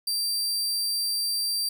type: tone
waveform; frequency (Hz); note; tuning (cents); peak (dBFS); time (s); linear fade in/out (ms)
sawtooth; 4699; D8; 0; -22; 0.07-1.69; 5
effects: none